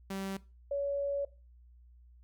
sawtooth / sine tone pair in turn, 193.8 / 563.6 Hz, G3 / C#5, -20 / +29 cents, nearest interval octave + tritone, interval 1849 cents, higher second, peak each -32 / -30 dBFS, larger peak second, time 0.1-0.37 / 0.71-1.25 s, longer second, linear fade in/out 5 ms, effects noise-tail reverb RT60 0.3 s tail -19 dB re dry + added 60 Hz sine -55 dBFS peak until 2.23 s

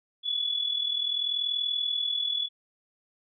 sine tone with amplitude modulation, 3418 Hz, G#7, 49 cents sharp, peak -23 dBFS, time 0.23-2.49 s, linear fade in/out 50 ms, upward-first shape sine, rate 40.6 Hz, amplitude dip 65%, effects none

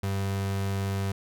35% pulse tone, 97.9 Hz, G2, 2 cents flat, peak -25 dBFS, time 0.03-1.12 s, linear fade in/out 5 ms, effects none

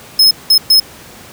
45% pulse tone bursts at uneven times, 5170 Hz, E8, 34 cents flat, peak -5 dBFS, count 3, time 0.19-0.31 / 0.5-0.58 / 0.7-0.8 s, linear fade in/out 5 ms, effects pink hiss -36 dBFS RMS until 1.32 s + high-pass 80 Hz 12 dB/octave

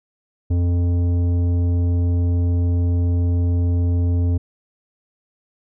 sine tone with tanh clipping, 87.31 Hz, F2, in tune, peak -17 dBFS, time 0.5-4.38 s, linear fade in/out 10 ms, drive 11 dB, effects none

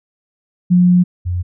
sine tone pair in turn, 178.7 / 88.96 Hz, F3 / F2, +40 / +32 cents, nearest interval octave, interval 1208 cents, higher first, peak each -7 / -16 dBFS, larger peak first, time 0.7-1.04 / 1.25-1.43 s, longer first, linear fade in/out 20 ms, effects none

